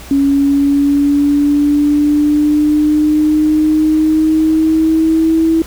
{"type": "linear sweep", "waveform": "sine", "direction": "up", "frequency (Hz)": [277.5, 325.7], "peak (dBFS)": -8, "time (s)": [0.11, 5.62], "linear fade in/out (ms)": 2, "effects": ["added 60 Hz sine -32 dBFS peak until 5.66 s", "pink hiss -34 dBFS RMS until 5.66 s"]}